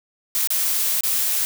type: noise with dropouts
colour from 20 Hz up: blue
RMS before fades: -21 dBFS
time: 0.35-1.45 s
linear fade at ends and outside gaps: 0 ms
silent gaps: 0.473-0.504 / 1.008-1.035 s
effects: none